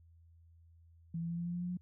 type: tone with pitch steps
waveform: sine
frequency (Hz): 166.1 / 167.93 / 169.79 / 171.66 / 173.55 / 175.47 / 177.41 / 179.36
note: E3 / E3 / F3 / F3 / F3 / F3 / F3 / F3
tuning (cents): +13 / +32 / -49 / -30 / -11 / +8 / +28 / +46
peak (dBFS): -35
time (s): 1.14-1.772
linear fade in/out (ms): 5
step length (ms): 79
effects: added 83 Hz sine -59 dBFS peak until 1.81 s